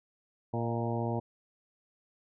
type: harmonic tone with a mistuned harmonic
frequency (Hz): 116.54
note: A#2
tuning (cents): 0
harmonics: 1 / 2 / 3 / 4 / 5 / 6 / 7 / 8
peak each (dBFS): -33 / -36 / -38 / -39 / -40 / -41 / -41 / -42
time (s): 0.53-1.2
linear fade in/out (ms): 10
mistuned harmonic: 5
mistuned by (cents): +38
effects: none